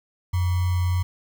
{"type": "tone with sample-and-hold", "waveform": "sine", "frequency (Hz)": 89.7, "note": "F2", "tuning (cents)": 47, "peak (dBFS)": -19, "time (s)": [0.33, 1.03], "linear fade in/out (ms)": 10, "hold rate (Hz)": 1050, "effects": []}